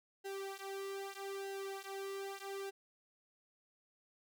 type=tone with flanger; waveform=sawtooth; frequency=392 Hz; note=G4; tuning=in tune; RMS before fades=-44 dBFS; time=0.24-2.71 s; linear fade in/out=20 ms; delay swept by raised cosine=0.87 to 3.77 ms; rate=0.8 Hz; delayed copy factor=-0.95; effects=none